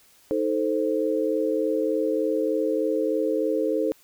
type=chord; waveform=sine; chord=A diminished; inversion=second; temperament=equal with one note detuned; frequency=313.7 / 440 / 523.3 Hz; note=Eb4 / A4 / C5; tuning=+14 / 0 / 0 cents; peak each=-26 / -25 / -26 dBFS; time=0.31-3.92 s; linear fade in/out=0 ms; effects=white hiss -57 dBFS RMS until 4.03 s